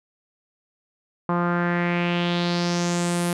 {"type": "tone with low-pass filter sweep", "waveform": "sawtooth", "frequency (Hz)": 174, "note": "F3", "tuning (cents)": -6, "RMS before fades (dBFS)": -23, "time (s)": [1.29, 3.33], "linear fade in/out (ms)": 2, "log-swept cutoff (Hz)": [1100, 11000], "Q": 3.3, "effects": []}